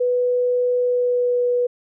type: tone with pitch glide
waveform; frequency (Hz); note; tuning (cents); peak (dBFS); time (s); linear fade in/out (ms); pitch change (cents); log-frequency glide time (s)
sine; 493.9 to 489.4; B4 to B4; 0 to -16; -16; 0-1.67; 10; -16; 0.78-1.44
effects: none